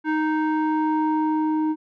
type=tone with low-pass filter sweep; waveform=square; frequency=311.1 Hz; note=D#4; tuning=in tune; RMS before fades=-22 dBFS; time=0.04-1.76 s; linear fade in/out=50 ms; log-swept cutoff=1600 to 670 Hz; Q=2.3; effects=none